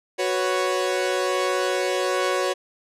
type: chord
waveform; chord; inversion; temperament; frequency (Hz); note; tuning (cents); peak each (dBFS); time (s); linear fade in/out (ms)
sawtooth; F# suspended fourth; none; equal; 370 / 493.9 / 554.4; F#4 / B4 / C#5; 0 / 0 / 0; -21 / -24 / -21; 0.18-2.54; 20
effects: low-pass 9000 Hz 12 dB/octave